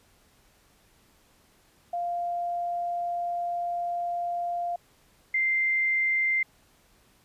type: tone pair in turn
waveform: sine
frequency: 697 / 2089 Hz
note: F5 / C7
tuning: -4 / -3 cents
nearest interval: octave + perfect fifth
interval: 1901 cents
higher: second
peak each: -27 / -22 dBFS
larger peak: second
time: 1.93-4.76 / 5.34-6.43 s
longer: first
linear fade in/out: 5 ms
effects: pink hiss -62 dBFS RMS until 7.24 s + resampled to 32000 Hz